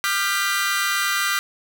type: chord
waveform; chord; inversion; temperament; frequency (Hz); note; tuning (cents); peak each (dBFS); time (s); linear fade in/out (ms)
sawtooth; G dominant seventh; second; equal with one note detuned; 1198 / 1396.9 / 1568 / 1975.5; D6 / F6 / G6 / B6; +34 / 0 / 0 / 0; -22; 0.04-1.39; 0
effects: none